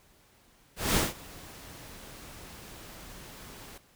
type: noise with ADSR envelope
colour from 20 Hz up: pink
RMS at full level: -24 dBFS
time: 0.76-3.78 s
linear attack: 200 ms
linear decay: 170 ms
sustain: -23 dB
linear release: 5 ms
effects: pink hiss -62 dBFS RMS until 3.95 s